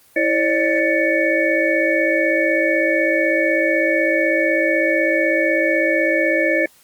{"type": "tone cluster", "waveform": "sine", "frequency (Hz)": [329, 545, 601, 1758, 2237], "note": ["E4", "C#5", "D5", "A6", "C#7"], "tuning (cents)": [-3, -29, 40, -2, 15], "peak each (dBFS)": -21, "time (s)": [0.16, 6.66], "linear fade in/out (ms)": 5, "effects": ["white hiss -52 dBFS RMS until 6.83 s", "Opus 24 kbps"]}